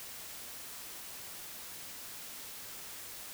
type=silence; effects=white hiss -46 dBFS RMS until 3.33 s